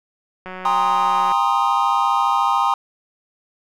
click train, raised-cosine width 0.5 ms, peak -18 dBFS, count 160, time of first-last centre 0.46-1.319 s, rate 185 Hz
triangle chord, C minor seventh, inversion second, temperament equal with one note detuned, 799.5 / 932.3 / 1046.5 / 1244.5 Hz, G5 / Bb5 / C6 / Eb6, +34 / 0 / 0 / 0 cents, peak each -19 dBFS, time 0.65-2.74 s, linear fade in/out 2 ms
effects none

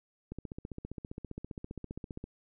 click train, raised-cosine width 3 ms, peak -27 dBFS, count 30, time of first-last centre 0.32-2.241 s, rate 15.1 Hz, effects none

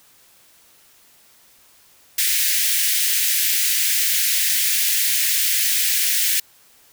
white high-pass noise, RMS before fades -19 dBFS, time 2.18-6.4 s, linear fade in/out 5 ms, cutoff 1700 Hz, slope 48 dB/octave, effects white hiss -53 dBFS RMS until 6.92 s

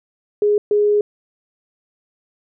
sine tone bursts at uneven times, 415.3 Hz, G#4, in tune, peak -12 dBFS, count 2, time 0.42-0.58 / 0.71-1.01 s, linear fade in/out 2 ms, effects none

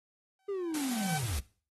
sawtooth tone with exponential growth, 766 Hz, G5, 40 cents flat, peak -30 dBFS, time 0.39-1.18 s, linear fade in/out 2 ms, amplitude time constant 170 ms
triangle linear sweep, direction down, 410.7 to 56.5 Hz, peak -30 dBFS, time 0.48-1.41 s, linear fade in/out 10 ms
white high-pass noise, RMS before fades -39 dBFS, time 0.74-1.39 s, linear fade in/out 2 ms, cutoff 140 Hz, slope 24 dB/octave
effects noise-tail reverb RT60 0.4 s tail -19 dB re dry + AAC 32 kbps

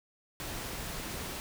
pink noise, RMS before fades -39 dBFS, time 0.4-1.4 s, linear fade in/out 0 ms, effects none

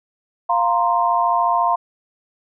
sine chord, F suspended fourth, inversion none, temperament equal, 698.5 / 932.3 / 1046.5 Hz, F5 / Bb5 / C6, 0 / 0 / 0 cents, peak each -19 dBFS, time 0.49-1.76 s, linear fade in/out 10 ms, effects none

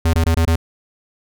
square tone bursts, 82.41 Hz, E2, in tune, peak -13 dBFS, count 5, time 0.05-0.559 s, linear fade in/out 5 ms, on 85 ms, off 21 ms, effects none

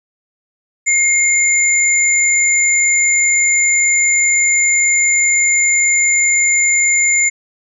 sine tone pair together, 2136 / 7075 Hz, C7 / A8, +35 / +9 cents, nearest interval octave + major sixth, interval 2074 cents, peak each -13 dBFS, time 0.86-7.3 s, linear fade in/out 20 ms, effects none

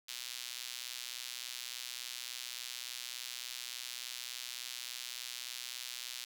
sawtooth tone with high-pass filter, 123.47 Hz, B2, in tune, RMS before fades -44 dBFS, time 0.08-6.25 s, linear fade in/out 10 ms, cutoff 3600 Hz, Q 1.3, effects 10-bit

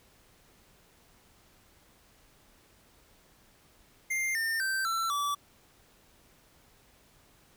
square tone with pitch steps, 2104 / 1810.6 / 1558.1 / 1340.8 / 1153.9 Hz, C7 / A6 / G6 / E6 / D6, +9 / +49 / -11 / +29 / -31 cents, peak -29 dBFS, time 4.1-5.35 s, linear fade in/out 10 ms, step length 250 ms, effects pink hiss -62 dBFS RMS until 7.56 s

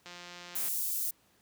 click train, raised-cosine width 0.2 ms, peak -29 dBFS, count 111, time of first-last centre 0.06-0.685 s, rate 176 Hz
white high-pass noise, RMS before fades -33 dBFS, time 0.55-1.11 s, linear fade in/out 10 ms, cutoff 9100 Hz, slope 12 dB/octave
effects pink hiss -67 dBFS RMS until 1.41 s + high-pass 80 Hz 12 dB/octave

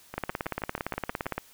two click trains, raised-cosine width 0.5 ms, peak -14 / -21 dBFS, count 22 / 8, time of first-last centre 0.18-1.38 / 0.14-1.258 s, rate 17.5 / 6.26 Hz, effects white hiss -56 dBFS RMS until 1.53 s

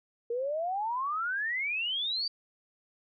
sine exponential sweep, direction up, 459 to 4700 Hz, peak -29 dBFS, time 0.3-2.28 s, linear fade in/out 5 ms, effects none

